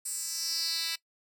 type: tone with high-pass filter sweep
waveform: 10% pulse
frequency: 329.6 Hz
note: E4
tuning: in tune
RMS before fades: -33 dBFS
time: 0.05-0.96 s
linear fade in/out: 10 ms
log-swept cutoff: 8500 to 3300 Hz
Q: 3.7
effects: noise-tail reverb RT60 0.1 s tail -20 dB re dry